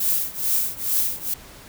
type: noise with tremolo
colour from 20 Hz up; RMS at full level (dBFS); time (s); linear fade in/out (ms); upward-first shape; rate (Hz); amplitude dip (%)
violet; -19; 0-1.34; 5; triangle; 2.3; 95
effects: pink hiss -44 dBFS RMS until 1.68 s